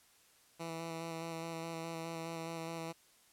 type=tone with vibrato; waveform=10% pulse; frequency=164.81 Hz; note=E3; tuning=in tune; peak=-32 dBFS; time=0.59-2.93 s; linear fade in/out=20 ms; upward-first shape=square; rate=4.8 Hz; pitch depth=14 cents each way; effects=white hiss -66 dBFS RMS until 3.32 s + low-pass 12000 Hz 12 dB/octave